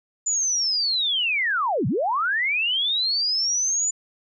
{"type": "linear two-way sweep", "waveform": "sine", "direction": "down then up", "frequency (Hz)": [7060, 103.83, 7060], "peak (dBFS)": -20, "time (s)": [0.26, 3.91], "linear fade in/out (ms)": 10, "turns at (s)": 1.87, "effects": []}